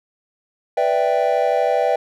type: chord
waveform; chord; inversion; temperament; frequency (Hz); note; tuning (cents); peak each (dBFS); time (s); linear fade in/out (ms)
triangle; E minor seventh; second; equal; 493.9 / 587.3 / 659.3 / 784; B4 / D5 / E5 / G5; 0 / 0 / 0 / 0; -19; 0.77-1.96; 5
effects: none